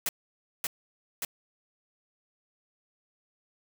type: noise with echo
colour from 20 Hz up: white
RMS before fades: -29 dBFS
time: 0.06-0.09 s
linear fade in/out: 2 ms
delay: 580 ms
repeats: 2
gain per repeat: -2 dB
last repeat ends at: 1.25 s
effects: none